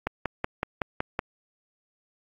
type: click train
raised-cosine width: 0.5 ms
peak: -11 dBFS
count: 7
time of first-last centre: 0.07-1.191 s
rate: 5.35 Hz
effects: AAC 64 kbps